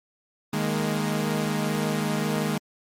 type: chord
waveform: sawtooth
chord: D# suspended fourth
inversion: none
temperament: equal with one note detuned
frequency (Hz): 154.76 / 207.7 / 233.1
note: D#3 / G#3 / A#3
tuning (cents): -9 / 0 / 0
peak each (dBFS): -24 / -23 / -26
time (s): 0.53-2.58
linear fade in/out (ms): 5
effects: MP3 64 kbps